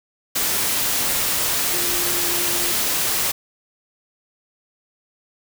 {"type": "tone in noise", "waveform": "sine", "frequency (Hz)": 350, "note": "F4", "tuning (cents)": 4, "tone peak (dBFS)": -31, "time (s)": [1.72, 2.72], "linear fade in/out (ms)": 10, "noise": "white", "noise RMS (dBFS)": -21, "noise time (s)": [0.35, 3.32], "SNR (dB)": -13, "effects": []}